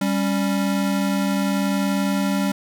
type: tone pair together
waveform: square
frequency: 196.21 / 277 Hz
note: G3 / C#4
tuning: +2 / -1 cents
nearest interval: tritone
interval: 597 cents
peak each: -21 / -25 dBFS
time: 0.01-2.52 s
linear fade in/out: 5 ms
effects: none